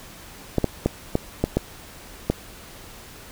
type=clicks; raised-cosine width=2 ms; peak=-5 dBFS; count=7; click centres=0.583 / 0.643 / 0.86 / 1.154 / 1.44 / 1.57 / 2.3 s; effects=pink hiss -43 dBFS RMS until 3.31 s